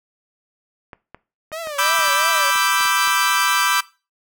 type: clicks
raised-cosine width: 0.5 ms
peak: -21 dBFS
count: 10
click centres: 0.932 / 1.146 / 1.518 / 1.672 / 1.992 / 2.082 / 2.558 / 2.809 / 2.855 / 3.074 s
type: tone with vibrato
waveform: sawtooth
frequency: 613 Hz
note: D#5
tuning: 26 cents flat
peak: -23 dBFS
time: 1.52-2.51 s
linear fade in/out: 10 ms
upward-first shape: triangle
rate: 2.9 Hz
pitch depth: 170 cents each way
type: chord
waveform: sawtooth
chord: E minor seventh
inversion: second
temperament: equal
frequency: 987.8 / 1174.7 / 1318.5 / 1568 Hz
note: B5 / D6 / E6 / G6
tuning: 0 / 0 / 0 / 0 cents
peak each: -19 / -17 / -19 / -17 dBFS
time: 1.78-3.81 s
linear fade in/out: 10 ms
effects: noise-tail reverb RT60 0.3 s tail -19 dB re dry